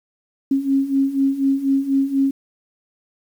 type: beating tone pair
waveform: sine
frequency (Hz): 270 / 274.1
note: C#4 / C#4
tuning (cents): -45 / -19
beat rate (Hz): 4.1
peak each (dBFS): -21 / -17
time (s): 0.51-2.31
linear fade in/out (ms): 5
effects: 8-bit